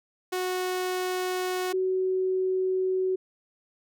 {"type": "tone pair in turn", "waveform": ["sawtooth", "sine"], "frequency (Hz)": [367.1, 374.2], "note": ["F#4", "F#4"], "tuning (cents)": [-14, 20], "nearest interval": "unison", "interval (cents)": 34, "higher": "second", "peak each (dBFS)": -23, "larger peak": "neither", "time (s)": [[0.32, 1.73], [1.73, 3.16]], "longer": "second", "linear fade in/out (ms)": 10, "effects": []}